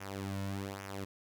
sawtooth tone with flanger, 98 Hz, G2, in tune, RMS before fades -40 dBFS, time 0-1.05 s, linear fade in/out 10 ms, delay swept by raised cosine 0.23 to 2.53 ms, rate 1.2 Hz, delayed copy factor -0.7, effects none

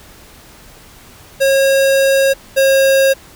square tone pair in turn, 543 / 540 Hz, C#5 / C#5, -36 / -45 cents, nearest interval unison, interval 9 cents, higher first, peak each -10 / -9 dBFS, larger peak second, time 1.4-2.34 / 2.56-3.14 s, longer first, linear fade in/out 20 ms, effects pink hiss -41 dBFS RMS until 3.35 s

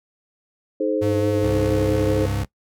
sine chord, A diminished, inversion second, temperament equal with one note detuned, 311.1 / 429 / 523.3 Hz, Eb4 / A4 / C5, 0 / -44 / 0 cents, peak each -23 dBFS, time 0.8-2.26 s, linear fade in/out 5 ms
square tone with vibrato, 100.1 Hz, G2, 37 cents sharp, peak -24 dBFS, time 1.01-2.44 s, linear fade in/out 20 ms, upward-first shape sine, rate 4.6 Hz, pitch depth 21 cents each way
20% pulse tone with pitch glide, 65.41 to 66.98 Hz, C2 to C2, 0 to +41 cents, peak -21 dBFS, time 1.43-2.45 s, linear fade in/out 5 ms, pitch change +41 cents, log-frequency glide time 1.89-2.32 s
effects noise-tail reverb RT60 0.1 s tail -20 dB re dry

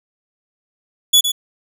sawtooth tone with echo, 3419 Hz, G#7, 50 cents sharp, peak -5 dBFS, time 1.13-1.21 s, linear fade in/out 10 ms, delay 110 ms, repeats 1, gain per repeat -8 dB, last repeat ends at 1.32 s, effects none

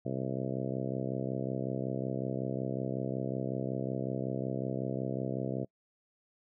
harmonic tone, 65.41 Hz, C2, in tune, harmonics 2 / 3 / 4 / 5 / 6 / 7 / 8 / 9 / 10, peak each -37 / -39 / -40 / -41 / -42 / -42 / -43 / -44 / -44 dBFS, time 0.05-5.65 s, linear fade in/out 10 ms, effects noise-tail reverb RT60 0.1 s tail -25 dB re dry

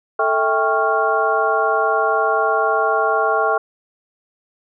sine tone cluster, 441.6 / 650 / 794 / 1103 / 1391 Hz, A4 / E5 / G5 / C#6 / F6, +6 / -24 / +22 / -9 / -7 cents, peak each -21 dBFS, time 0.19-3.58 s, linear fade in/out 5 ms, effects none

